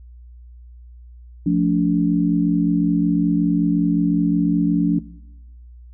sine chord, D minor, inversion first, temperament equal with one note detuned, 174.61 / 220 / 288.5 Hz, F3 / A3 / D4, 0 / 0 / -31 cents, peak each -18 / -24 / -18 dBFS, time 1.46-4.99 s, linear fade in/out 5 ms, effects noise-tail reverb RT60 1.0 s tail -20 dB re dry + added 60 Hz sine -39 dBFS peak until 5.93 s

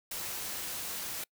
white noise, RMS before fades -38 dBFS, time 0.11-1.24 s, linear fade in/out 5 ms, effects noise-tail reverb RT60 0.1 s tail -26 dB re dry

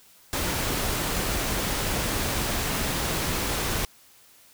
pink noise, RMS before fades -27 dBFS, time 0.33-3.85 s, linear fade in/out 0 ms, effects white hiss -55 dBFS RMS until 4.53 s

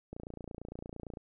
click train, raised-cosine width 2 ms, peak -29 dBFS, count 31, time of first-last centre 0.13-1.172 s, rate 28.8 Hz, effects none

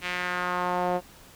sawtooth tone with band-pass filter sweep, 179.2 Hz, F3, 45 cents sharp, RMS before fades -28 dBFS, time 0.01-1.01 s, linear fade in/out 50 ms, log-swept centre 2500 to 610 Hz, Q 2, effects pink hiss -51 dBFS RMS until 1.35 s

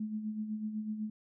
sine tone with tremolo, 214.8 Hz, A3, 41 cents flat, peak -32 dBFS, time 0-1.1 s, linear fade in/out 5 ms, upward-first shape sine, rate 8 Hz, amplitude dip 55%, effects none

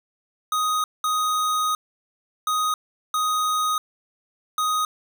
square tone bursts at uneven times, 1249 Hz, D#6, 6 cents sharp, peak -21 dBFS, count 5, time 0.52-0.84 / 1.04-1.75 / 2.47-2.74 / 3.14-3.78 / 4.58-4.85 s, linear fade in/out 2 ms, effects none

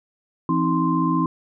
sine tone cluster, 168.4 / 261.8 / 316.4 / 1045 Hz, E3 / C4 / D#4 / C6, +37 / +1 / +29 / -2 cents, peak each -23 dBFS, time 0.49-1.26 s, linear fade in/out 2 ms, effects none

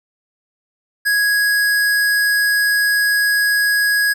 square tone, 1661.2 Hz, G#6, in tune, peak -14 dBFS, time 1.05-4.14 s, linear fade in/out 20 ms, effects none

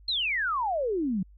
sine exponential sweep, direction down, 4290 to 175.6 Hz, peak -25 dBFS, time 0.08-1.23 s, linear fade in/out 5 ms, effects added 50 Hz sine -50 dBFS peak until 1.37 s

